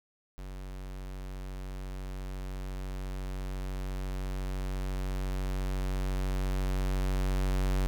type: tone with level ramp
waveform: square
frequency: 47.06 Hz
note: F#1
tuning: 30 cents sharp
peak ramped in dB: -40 to -26 dBFS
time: 0.38-7.87 s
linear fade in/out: 0 ms
effects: none